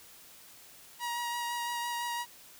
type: tone with vibrato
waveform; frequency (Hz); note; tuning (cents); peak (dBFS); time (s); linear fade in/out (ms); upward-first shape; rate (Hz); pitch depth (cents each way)
sawtooth; 952; A#5; +36; -29; 0.99-2.26; 50; sine; 5.9; 13
effects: white hiss -54 dBFS RMS until 2.59 s